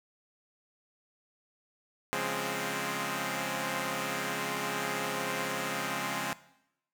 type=chord; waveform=5% pulse; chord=Db major seventh; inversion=none; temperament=equal; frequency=138.59 / 174.61 / 207.7 / 261.6 Hz; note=Db3 / F3 / Ab3 / C4; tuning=0 / 0 / 0 / 0 cents; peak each=-27 / -27 / -25 / -25 dBFS; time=2.13-6.33 s; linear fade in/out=0 ms; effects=noise-tail reverb RT60 0.8 s tail -18 dB re dry